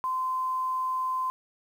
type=tone with quantisation; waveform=sine; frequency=1032 Hz; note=C6; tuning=24 cents flat; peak=-26 dBFS; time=0.04-1.3 s; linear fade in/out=0 ms; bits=9; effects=none